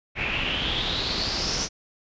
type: noise with low-pass filter sweep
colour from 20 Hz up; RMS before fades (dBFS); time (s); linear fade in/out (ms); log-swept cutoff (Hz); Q
pink; -27; 0.15-1.69; 50; 2400 to 5900; 6.6
effects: resampled to 16000 Hz